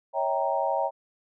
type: chord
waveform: sine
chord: C# diminished seventh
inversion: none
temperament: equal with one note detuned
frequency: 554.4 / 646.4 / 784 / 932.3 Hz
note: C#5 / E5 / G5 / Bb5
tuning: 0 / -34 / 0 / 0 cents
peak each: -29 dBFS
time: 0.13-0.91 s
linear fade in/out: 50 ms
effects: none